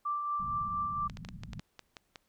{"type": "tone with tremolo", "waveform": "sine", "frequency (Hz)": 1174.7, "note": "D6", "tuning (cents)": 0, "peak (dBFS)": -29, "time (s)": [0.05, 1.08], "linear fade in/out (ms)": 10, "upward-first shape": "triangle", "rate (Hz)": 4.3, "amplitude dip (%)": 40}
{"type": "low-pass noise", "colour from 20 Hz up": "white", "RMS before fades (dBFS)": -45, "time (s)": [0.39, 1.6], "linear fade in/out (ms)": 5, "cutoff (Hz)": 210, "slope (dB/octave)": 48}
{"type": "clicks", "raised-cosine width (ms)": 0.2, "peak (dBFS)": -27, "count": 10, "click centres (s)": [1.098, 1.171, 1.249, 1.288, 1.435, 1.533, 1.595, 1.793, 1.968, 2.158]}
{"effects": ["pink hiss -75 dBFS RMS until 2.28 s"]}